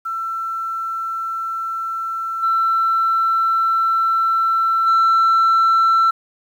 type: tone with level steps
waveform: sine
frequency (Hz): 1340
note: E6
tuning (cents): +28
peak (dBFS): -21 / -13 / -9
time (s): 0.05-6.11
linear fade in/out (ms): 10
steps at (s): 2.42 / 4.86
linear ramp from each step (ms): 20
effects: tanh soft clip ceiling -10 dBFS + 8-bit